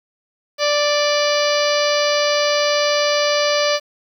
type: harmonic tone with a mistuned harmonic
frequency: 587 Hz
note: D5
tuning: 1 cent flat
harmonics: 1 / 2 / 3 / 4 / 5 / 6 / 7 / 8 / 9 / 10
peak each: -17 / -24 / -26 / -26 / -27 / -30 / -28 / -25 / -32 / -30 dBFS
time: 0.58-3.8 s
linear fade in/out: 50 ms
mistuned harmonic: 9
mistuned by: -42 cents
effects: 8-bit